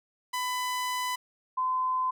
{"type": "tone pair in turn", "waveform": ["sawtooth", "sine"], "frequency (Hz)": [1000, 1025.1], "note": ["B5", "C6"], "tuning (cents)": [21, -36], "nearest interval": "unison", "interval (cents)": 43, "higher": "second", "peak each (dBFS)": -25, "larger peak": "neither", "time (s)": [[0.33, 1.16], [1.57, 2.11]], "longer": "first", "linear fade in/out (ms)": 10, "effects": []}